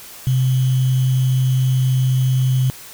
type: tone with sample-and-hold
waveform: sine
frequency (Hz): 129.3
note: C3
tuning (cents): -20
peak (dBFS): -13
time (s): 0.27-2.7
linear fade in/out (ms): 0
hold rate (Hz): 3150
effects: white hiss -38 dBFS RMS until 2.93 s